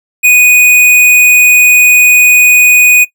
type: tone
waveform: square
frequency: 2480 Hz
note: D#7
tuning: 6 cents flat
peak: -3 dBFS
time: 0.23-3.05 s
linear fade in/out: 20 ms
effects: noise-tail reverb RT60 0.1 s tail -17 dB re dry